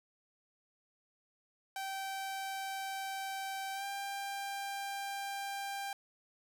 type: tone with pitch glide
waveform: sawtooth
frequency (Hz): 776 to 793.7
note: G5 to G5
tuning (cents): -18 to +21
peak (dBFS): -34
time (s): 1.76-5.93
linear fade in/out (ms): 2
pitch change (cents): +39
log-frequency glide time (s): 3.74-3.84
effects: none